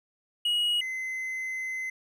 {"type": "tone pair in turn", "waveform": "triangle", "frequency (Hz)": [2900, 2051], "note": ["F#7", "C7"], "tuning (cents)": [-35, -35], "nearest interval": "tritone", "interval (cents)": 600, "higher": "first", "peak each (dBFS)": [-22, -29], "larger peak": "first", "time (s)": [[0.45, 0.81], [0.81, 1.9]], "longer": "second", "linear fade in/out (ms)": 5, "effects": []}